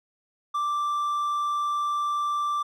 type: tone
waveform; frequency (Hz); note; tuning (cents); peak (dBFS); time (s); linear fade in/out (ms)
triangle; 1174.7; D6; 0; -22; 0.54-2.63; 10
effects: none